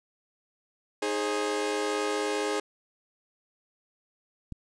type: chord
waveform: sawtooth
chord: Ab major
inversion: second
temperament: equal with one note detuned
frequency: 311.1 / 415.3 / 534.6 Hz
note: Eb4 / Ab4 / C5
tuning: 0 / 0 / +37 cents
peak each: -30 / -25 / -30 dBFS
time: 1.02-2.6 s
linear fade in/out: 5 ms
type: click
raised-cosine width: 5 ms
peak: -25 dBFS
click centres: 4.523 s
effects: resampled to 22050 Hz + 10-bit